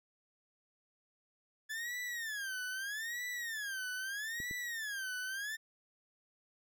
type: tone with vibrato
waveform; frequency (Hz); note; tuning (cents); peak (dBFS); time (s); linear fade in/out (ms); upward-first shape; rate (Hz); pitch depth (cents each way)
40% pulse; 1716; A6; -44; -37; 1.69-5.57; 20; sine; 0.79; 240
type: clicks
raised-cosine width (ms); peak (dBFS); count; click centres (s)
3; -34; 2; 4.402 / 4.511
effects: none